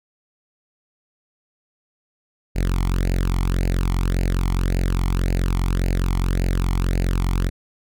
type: tone with flanger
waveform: sawtooth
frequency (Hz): 44.84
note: F1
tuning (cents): +46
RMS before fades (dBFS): -20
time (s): 2.55-7.5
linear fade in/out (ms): 20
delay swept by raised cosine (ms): 0.43 to 0.94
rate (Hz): 1.8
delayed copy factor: +0.85
effects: none